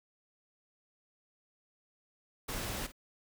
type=noise with echo; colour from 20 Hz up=pink; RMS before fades=-38 dBFS; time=2.48-2.87 s; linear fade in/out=10 ms; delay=51 ms; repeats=1; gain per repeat=-14 dB; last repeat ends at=2.921 s; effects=none